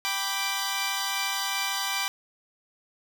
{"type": "chord", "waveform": "10% pulse", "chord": "G major", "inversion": "none", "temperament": "equal", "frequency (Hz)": [784, 987.8, 1174.7], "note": ["G5", "B5", "D6"], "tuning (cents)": [0, 0, 0], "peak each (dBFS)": -23, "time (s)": [0.05, 2.08], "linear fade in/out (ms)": 0, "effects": []}